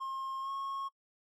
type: tone with pitch glide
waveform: triangle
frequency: 1069 to 1090.8 Hz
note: C6 to C#6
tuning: +37 to -28 cents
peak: -34 dBFS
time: 0-0.89 s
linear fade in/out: 20 ms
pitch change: +35 cents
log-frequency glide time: 0.41-0.5 s
effects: noise-tail reverb RT60 0.1 s tail -22 dB re dry